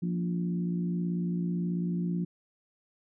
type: harmonic tone with a mistuned harmonic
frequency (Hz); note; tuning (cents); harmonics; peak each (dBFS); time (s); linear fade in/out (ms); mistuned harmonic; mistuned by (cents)
58.27; A#1; 0; 3 / 4 / 5 / 6; -28 / -40 / -40 / -42; 0.02-2.25; 10; 5; -17
effects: none